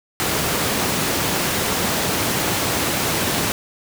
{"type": "high-pass noise", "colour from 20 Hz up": "pink", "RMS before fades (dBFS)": -21, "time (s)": [0.2, 3.52], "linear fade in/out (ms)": 0, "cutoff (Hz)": 110, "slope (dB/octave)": 12, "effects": []}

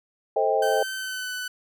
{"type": "chord", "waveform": "sine", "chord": "A half-diminished seventh", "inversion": "none", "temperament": "just", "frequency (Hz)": [440, 528, 633.6, 792], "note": ["A4", "C5", "Eb5", "G5"], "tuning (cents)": [0, 16, 31, 18], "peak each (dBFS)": -25, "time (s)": [0.36, 0.83], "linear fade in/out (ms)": 5}
{"type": "tone with pitch glide", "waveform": "sawtooth", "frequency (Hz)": [1540, 1497.9], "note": ["G6", "F#6"], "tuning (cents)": [-31, 21], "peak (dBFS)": -26, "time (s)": [0.62, 1.48], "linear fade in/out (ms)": 5, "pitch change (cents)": -48, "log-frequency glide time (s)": [0.95, 1.31]}
{"effects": []}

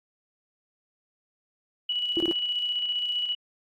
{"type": "tone with tremolo", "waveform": "sine", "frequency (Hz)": 2939, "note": "F#7", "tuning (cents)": -12, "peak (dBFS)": -24, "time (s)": [1.89, 3.35], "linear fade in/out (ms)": 5, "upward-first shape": "square", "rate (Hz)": 15, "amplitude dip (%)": 35}
{"type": "tone bursts", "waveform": "sine", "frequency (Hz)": 337.4, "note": "E4", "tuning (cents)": 40, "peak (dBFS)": -23, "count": 3, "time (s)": [2.17, 2.312], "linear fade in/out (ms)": 0, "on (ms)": 32, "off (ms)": 23}
{"effects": ["AAC 48 kbps"]}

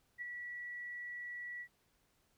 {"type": "tone with ADSR envelope", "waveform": "sine", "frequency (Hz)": 1943, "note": "B6", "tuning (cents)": -29, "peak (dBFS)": -38, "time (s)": [0.18, 1.68], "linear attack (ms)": 36, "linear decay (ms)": 14, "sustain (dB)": -4, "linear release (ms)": 71, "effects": ["pink hiss -75 dBFS RMS until 2.37 s"]}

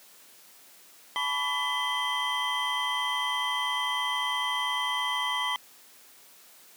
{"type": "tone cluster", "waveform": "triangle", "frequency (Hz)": [861, 992, 1141, 2004, 3157], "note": ["A5", "B5", "C#6", "B6", "G7"], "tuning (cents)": [-38, 7, 50, 25, 12], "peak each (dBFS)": [-36, -30, -33, -31, -30], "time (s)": [1.16, 5.56], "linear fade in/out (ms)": 0, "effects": ["white hiss -54 dBFS RMS until 6.76 s", "high-pass 200 Hz 12 dB/octave"]}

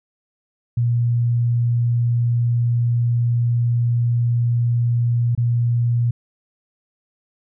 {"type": "tone with dropouts", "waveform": "sine", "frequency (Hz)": 119.1, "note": "A#2", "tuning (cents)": 38, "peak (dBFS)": -15, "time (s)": [0.77, 6.11], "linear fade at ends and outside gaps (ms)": 5, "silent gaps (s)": [5.351, 5.376], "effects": []}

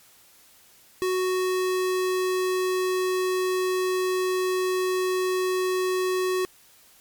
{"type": "tone", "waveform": "square", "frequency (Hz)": 370, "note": "F#4", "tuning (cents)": 0, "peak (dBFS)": -23, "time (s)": [1.02, 6.45], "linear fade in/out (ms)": 0, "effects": ["white hiss -55 dBFS RMS until 7 s", "MP3 96 kbps"]}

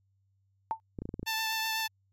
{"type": "tone with exponential decay", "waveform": "sine", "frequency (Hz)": 891, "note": "A5", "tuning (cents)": 22, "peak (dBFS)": -23, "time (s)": [0.71, 0.8], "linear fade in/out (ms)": 0, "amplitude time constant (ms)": 19}
{"type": "clicks", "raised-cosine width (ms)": 3, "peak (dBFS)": -24, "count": 7, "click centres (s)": [0.988, 1.02, 1.055, 1.091, 1.141, 1.195, 1.23]}
{"type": "tone with vibrato", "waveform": "10% pulse", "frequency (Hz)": 885, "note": "A5", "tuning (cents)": 10, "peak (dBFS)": -21, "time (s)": [1.26, 1.88], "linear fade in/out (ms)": 20, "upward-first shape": "triangle", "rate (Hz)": 8, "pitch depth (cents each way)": 16}
{"effects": ["added 97 Hz sine -68 dBFS peak until 2.12 s", "MP3 64 kbps"]}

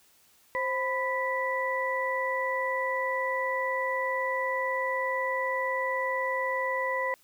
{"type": "tone cluster", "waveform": "sine", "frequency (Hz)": [526, 998, 1966], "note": ["C5", "B5", "B6"], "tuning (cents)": [9, 18, -8], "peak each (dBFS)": -31, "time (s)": [0.55, 7.14], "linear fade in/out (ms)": 0, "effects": ["white hiss -62 dBFS RMS until 7.23 s"]}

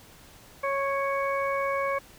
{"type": "harmonic tone with a mistuned harmonic", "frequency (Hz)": 552, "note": "C#5", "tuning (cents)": -7, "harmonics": [1, 2, 3, 4], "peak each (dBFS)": [-28, -29, -37, -34], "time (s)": [0.63, 1.99], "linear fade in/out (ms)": 10, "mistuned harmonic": 4, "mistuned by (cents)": 18, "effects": ["pink hiss -52 dBFS RMS until 2.18 s"]}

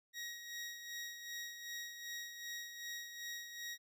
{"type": "tone with tremolo", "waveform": "20% pulse", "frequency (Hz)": 1893, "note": "A#6", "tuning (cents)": 26, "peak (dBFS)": -37, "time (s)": [0.13, 3.78], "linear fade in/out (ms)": 50, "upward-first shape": "sine", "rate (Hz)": 2.6, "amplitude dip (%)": 55, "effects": []}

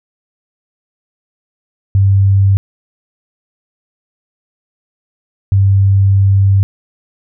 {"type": "tone pair in turn", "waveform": "sine", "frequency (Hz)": [98, 98], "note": ["G2", "G2"], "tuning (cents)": [0, 0], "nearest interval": "unison", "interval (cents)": 0, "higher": "neither", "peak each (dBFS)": -6, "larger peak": "neither", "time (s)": [[1.95, 2.57], [5.52, 6.63]], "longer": "second", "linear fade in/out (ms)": 0, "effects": []}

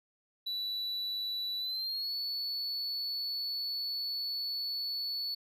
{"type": "tone with pitch glide", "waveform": "triangle", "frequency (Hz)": [3951, 4435], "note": ["B7", "C#8"], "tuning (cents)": [0, 0], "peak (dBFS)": -32, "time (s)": [0.46, 5.35], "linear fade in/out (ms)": 10, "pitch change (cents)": 200, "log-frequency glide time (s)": [1.59, 2.14], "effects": []}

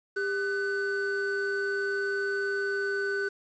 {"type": "tone pair together", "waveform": "triangle", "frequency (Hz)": [398.7, 1503.4], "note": ["G4", "F#6"], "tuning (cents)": [29, 27], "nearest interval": "octave + major seventh", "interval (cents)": 2298, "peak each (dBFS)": -28, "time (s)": [0.16, 3.29], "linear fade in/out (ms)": 10, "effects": ["resampled to 16000 Hz", "9-bit"]}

